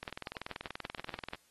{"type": "click train", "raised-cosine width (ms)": 0.3, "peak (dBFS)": -23, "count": 28, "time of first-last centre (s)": [0.03, 1.334], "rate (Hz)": 20.7, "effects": ["white hiss -68 dBFS RMS until 1.5 s", "AAC 32 kbps"]}